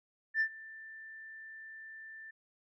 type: tone with ADSR envelope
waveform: sine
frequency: 1775 Hz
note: A6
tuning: 15 cents sharp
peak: -24 dBFS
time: 0.34-2.31 s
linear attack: 65 ms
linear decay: 77 ms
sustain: -22 dB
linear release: 8 ms
effects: tanh soft clip ceiling -23 dBFS